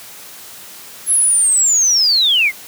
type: linear sweep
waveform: sine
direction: down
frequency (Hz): 11175 to 2008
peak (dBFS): -10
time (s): 1.06-2.52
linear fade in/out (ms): 50
effects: white hiss -36 dBFS RMS until 2.67 s + high-pass 100 Hz 12 dB/octave